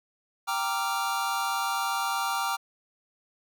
square chord, G minor seventh, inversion none, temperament equal with one note detuned, 784 / 932.3 / 1174.7 / 1384.1 Hz, G5 / Bb5 / D6 / F6, 0 / 0 / 0 / -16 cents, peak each -33 dBFS, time 0.47-2.57 s, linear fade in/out 20 ms, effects none

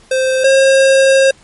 square tone pair in turn, 522 / 537.3 Hz, C5 / C5, -4 / +46 cents, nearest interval minor second, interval 50 cents, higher second, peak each -12 / -7 dBFS, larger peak second, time 0.11-0.44 / 0.44-1.31 s, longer second, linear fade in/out 5 ms, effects pink hiss -46 dBFS RMS until 1.43 s + MP3 48 kbps

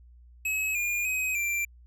square tone with pitch steps, 2566 / 2418 / 2524 / 2359 Hz, E7 / D7 / D#7 / D7, -47 / +50 / +24 / +7 cents, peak -27 dBFS, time 0.45-1.65 s, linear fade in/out 5 ms, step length 300 ms, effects added 60 Hz sine -50 dBFS peak until 1.86 s

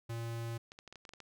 square tone, 115.8 Hz, A#2, 11 cents flat, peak -38 dBFS, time 0.09-0.58 s, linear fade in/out 10 ms
clicks, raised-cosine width 0.2 ms, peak -33 dBFS, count 9, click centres 0.719 / 0.789 / 0.877 / 0.926 / 0.957 / 1.052 / 1.092 / 1.136 / 1.203 s
effects none

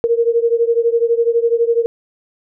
sine beating tone pair, 461.6 / 473.6 Hz, A#4 / A#4, -17 / +27 cents, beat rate 12 Hz, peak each -14 / -16 dBFS, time 0.04-1.86 s, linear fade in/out 0 ms, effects none

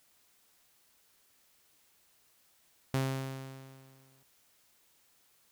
sawtooth tone with exponential decay, 133.4 Hz, C3, 34 cents sharp, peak -23 dBFS, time 2.94-4.23 s, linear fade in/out 0 ms, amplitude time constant 280 ms, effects white hiss -68 dBFS RMS until 5.51 s

